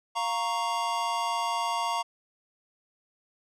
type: chord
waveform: square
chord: Bb minor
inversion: second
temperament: equal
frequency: 698.5 / 932.3 / 1108.7 Hz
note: F5 / Bb5 / Db6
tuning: 0 / 0 / 0 cents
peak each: -34 / -30 / -33 dBFS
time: 0.15-2.03 s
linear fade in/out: 20 ms
effects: low-pass 8000 Hz 12 dB/octave